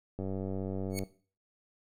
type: click train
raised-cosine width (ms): 2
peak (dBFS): -24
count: 82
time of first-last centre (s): 0.19-1.035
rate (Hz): 95.9
type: tone with exponential growth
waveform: 10% pulse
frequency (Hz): 2217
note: C#7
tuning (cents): 0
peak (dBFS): -24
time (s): 0.9-0.99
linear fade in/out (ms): 0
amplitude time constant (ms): 19
effects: noise-tail reverb RT60 0.4 s tail -17 dB re dry